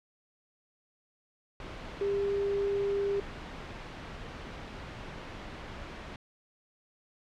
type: tone in noise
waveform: sine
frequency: 400 Hz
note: G4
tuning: 35 cents sharp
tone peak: -27 dBFS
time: 2.01-3.2 s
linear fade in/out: 2 ms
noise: pink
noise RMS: -42 dBFS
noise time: 1.6-6.16 s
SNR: +12 dB
effects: low-pass 3000 Hz 12 dB/octave